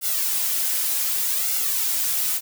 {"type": "noise with flanger", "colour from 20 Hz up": "blue", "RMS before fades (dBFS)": -23, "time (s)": [0.01, 2.41], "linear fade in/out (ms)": 50, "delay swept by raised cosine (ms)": [1.4, 4], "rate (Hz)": 0.66, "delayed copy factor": 0.8, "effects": []}